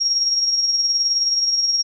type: tone with tremolo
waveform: sine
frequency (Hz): 5588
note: F8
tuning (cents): 0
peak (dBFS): -14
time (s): 0-1.83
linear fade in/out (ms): 20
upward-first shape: sine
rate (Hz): 19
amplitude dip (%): 45
effects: none